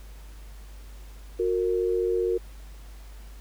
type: tone pair together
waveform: sine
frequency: 364.6 / 460 Hz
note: F#4 / A#4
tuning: -25 / -23 cents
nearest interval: major third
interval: 402 cents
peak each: -25 / -25 dBFS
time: 1.39-2.38 s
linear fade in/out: 10 ms
effects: added 50 Hz sine -41 dBFS peak until 3.4 s + pink hiss -54 dBFS RMS until 3.4 s